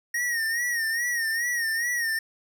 square tone with vibrato, 1864.7 Hz, A#6, in tune, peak -25 dBFS, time 0.14-2.19 s, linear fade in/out 5 ms, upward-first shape sine, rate 2.4 Hz, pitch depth 79 cents each way, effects none

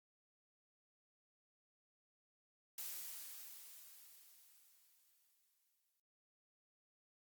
blue noise with exponential decay, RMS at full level -45 dBFS, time 2.78-6 s, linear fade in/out 2 ms, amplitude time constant 700 ms, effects noise-tail reverb RT60 0.1 s tail -24 dB re dry + Opus 48 kbps

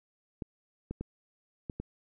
clicks, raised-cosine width 3 ms, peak -23 dBFS, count 5, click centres 0.422 / 0.91 / 1.01 / 1.698 / 1.8 s, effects none

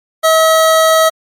25% pulse tone, 642 Hz, E5, 46 cents flat, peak -3 dBFS, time 0.23-1.1 s, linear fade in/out 20 ms, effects MP3 64 kbps

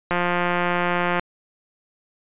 click train, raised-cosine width 0.5 ms, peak -7 dBFS, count 192, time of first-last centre 0.11-1.195 s, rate 176 Hz, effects resampled to 8000 Hz

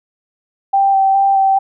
sine tone with vibrato, 781 Hz, G5, 7 cents flat, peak -9 dBFS, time 0.73-1.59 s, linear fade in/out 10 ms, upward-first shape square, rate 2.4 Hz, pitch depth 12 cents each way, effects none

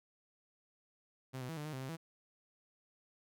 sawtooth tone with pitch steps, 130.8 / 126.6 / 162.8 / 148.9 / 154 / 131 / 132.4 / 163.8 Hz, C3 / B2 / E3 / D3 / D#3 / C3 / C3 / E3, 0 / +43 / -21 / +24 / -17 / +2 / +21 / -11 cents, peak -37 dBFS, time 1.33-1.97 s, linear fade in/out 20 ms, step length 80 ms, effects none

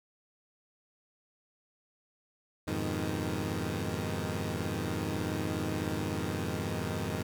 15% pulse chord, F half-diminished seventh, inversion none, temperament equal, 87.31 / 103.83 / 123.47 / 155.56 Hz, F2 / Ab2 / Cb3 / Eb3, 0 / 0 / 0 / 0 cents, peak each -30 / -30 / -34 / -31 dBFS, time 2.67-7.23 s, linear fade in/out 10 ms, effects none

